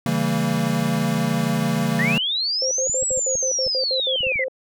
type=chord; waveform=square; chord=C# diminished seventh; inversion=none; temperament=equal with one note detuned; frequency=138.59 / 164.81 / 196 / 228.7 Hz; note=C#3 / E3 / G3 / Bb3; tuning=0 / 0 / 0 / -33 cents; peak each=-27 / -25 / -27 / -24 dBFS; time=0.06-2.18 s; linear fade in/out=2 ms
type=linear two-way sweep; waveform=sine; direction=up then down; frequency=1760 to 7850 to 1952 Hz; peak=-20 dBFS; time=1.99-4.44 s; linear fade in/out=2 ms; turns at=3.06 s
type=tone bursts; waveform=sine; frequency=523 Hz; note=C5; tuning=1 cent flat; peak=-23 dBFS; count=12; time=2.62-4.483 s; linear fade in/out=2 ms; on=92 ms; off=69 ms
type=clicks; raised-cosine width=5 ms; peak=-26 dBFS; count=9; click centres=2.897 / 3.026 / 3.114 / 3.175 / 3.354 / 3.666 / 4.207 / 4.268 / 4.358 s
effects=none

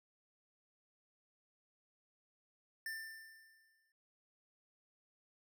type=tone with exponential decay; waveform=square; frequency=1786 Hz; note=A6; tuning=25 cents sharp; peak=-40 dBFS; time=2.86-3.92 s; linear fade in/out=2 ms; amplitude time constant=230 ms; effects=none

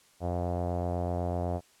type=tone with low-pass filter; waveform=sawtooth; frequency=88 Hz; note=F2; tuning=14 cents sharp; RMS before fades=-31 dBFS; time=0.2-1.61 s; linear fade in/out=50 ms; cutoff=680 Hz; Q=4.3; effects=white hiss -62 dBFS RMS until 1.8 s + low-pass 10000 Hz 12 dB/octave

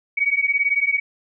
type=beating tone pair; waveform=sine; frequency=2245 / 2263 Hz; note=C#7 / C#7; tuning=+21 / +35 cents; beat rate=18 Hz; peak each=-20 dBFS; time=0.17-1 s; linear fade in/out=10 ms; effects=none

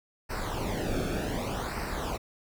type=noise with flanger; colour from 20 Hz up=brown; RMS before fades=-32 dBFS; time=0.29-2.18 s; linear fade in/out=20 ms; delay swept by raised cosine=0.29 to 1.03 ms; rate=0.66 Hz; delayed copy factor=-0.75; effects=none

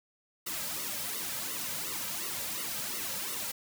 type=noise with flanger; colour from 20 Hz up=white; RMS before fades=-36 dBFS; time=0.46-3.52 s; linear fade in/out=10 ms; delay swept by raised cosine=1.2 to 2.8 ms; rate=2.8 Hz; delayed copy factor=-1; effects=none

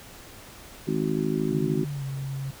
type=harmonic tone; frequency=53 Hz; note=G#1; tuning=36 cents sharp; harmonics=3 / 4 / 5 / 6 / 7; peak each=-29 / -30 / -30 / -31 / -29 dBFS; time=0.87-1.85 s; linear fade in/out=10 ms
type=tone with pitch glide; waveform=sine; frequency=145.9 to 136.13 Hz; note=D3 to C#3; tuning=-11 to -31 cents; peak=-29 dBFS; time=1.5-2.51 s; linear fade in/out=5 ms; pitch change=-120 cents; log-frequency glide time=1.89-2.04 s
effects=pink hiss -46 dBFS RMS until 2.6 s

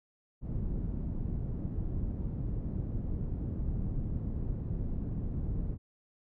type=low-pass noise; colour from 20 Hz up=pink; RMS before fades=-34 dBFS; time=0.41-5.78 s; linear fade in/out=50 ms; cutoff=200 Hz; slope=12 dB/octave; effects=none

